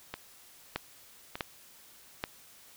clicks, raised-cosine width 0.3 ms, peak -20 / -15 / -21 / -15 / -15 dBFS, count 5, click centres 0.14 / 0.76 / 1.355 / 1.408 / 2.239 s, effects white hiss -56 dBFS RMS until 2.76 s

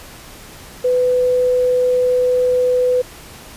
sine tone, 499.9 Hz, B4, 21 cents sharp, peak -12 dBFS, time 0.84-3.02 s, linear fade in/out 10 ms, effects pink hiss -38 dBFS RMS until 3.56 s + resampled to 32000 Hz

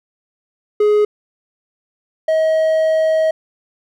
triangle tone pair in turn, 419.1 / 635.6 Hz, G#4 / D#5, +16 / +37 cents, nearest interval perfect fifth, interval 721 cents, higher second, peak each -8 / -10 dBFS, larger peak first, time 0.8-1.05 / 2.28-3.31 s, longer second, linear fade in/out 5 ms, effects none

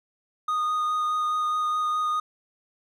triangle tone with vibrato, 1235 Hz, D#6, 13 cents flat, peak -21 dBFS, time 0.48-2.2 s, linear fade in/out 5 ms, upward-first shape sine, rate 4.8 Hz, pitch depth 10 cents each way, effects none

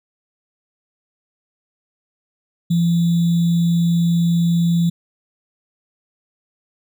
sine tone with sample-and-hold, 170 Hz, F3, 46 cents flat, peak -13 dBFS, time 2.7-4.9 s, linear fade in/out 10 ms, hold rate 3675 Hz, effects none

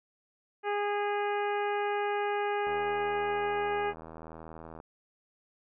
harmonic tone, 410.6 Hz, G#4, 20 cents flat, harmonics 1 / 2 / 3 / 4 / 5 / 6 / 7, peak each -31 / -32 / -39 / -39 / -43 / -44 / -49 dBFS, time 0.63-3.94 s, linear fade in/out 50 ms
click train, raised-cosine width 1 ms, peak -31 dBFS, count 173, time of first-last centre 2.67-4.801 s, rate 80.7 Hz
effects none

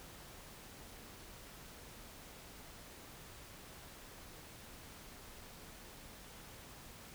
silence, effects pink hiss -54 dBFS RMS until 7.14 s

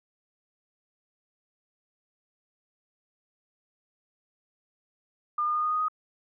sine tone with pitch steps, 1207 / 1215.4 / 1223.8 / 1232.4 / 1240.9 / 1249.6 Hz, D6 / D#6 / D#6 / D#6 / D#6 / D#6, +47 / -41 / -29 / -17 / -5 / +7 cents, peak -24 dBFS, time 5.38-5.884 s, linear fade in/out 5 ms, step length 84 ms, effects none

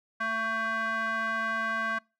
square tone with band-pass filter, 223.8 Hz, A3, 30 cents sharp, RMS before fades -30 dBFS, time 0.2-1.99 s, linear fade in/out 10 ms, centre 1400 Hz, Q 8.3, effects noise-tail reverb RT60 0.3 s tail -25 dB re dry

